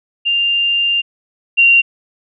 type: tone pair in turn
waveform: sine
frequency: 2794 / 2764 Hz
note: F7 / F7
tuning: 0 / -19 cents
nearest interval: unison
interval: 19 cents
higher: first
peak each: -12 / -6 dBFS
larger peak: second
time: 0.25-1.02 / 1.57-1.82 s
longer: first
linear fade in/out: 20 ms
effects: none